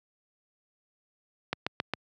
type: click train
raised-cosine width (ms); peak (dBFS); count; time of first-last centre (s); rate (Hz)
0.3; -12; 4; 1.53-1.937; 7.38
effects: high-pass 100 Hz 12 dB/octave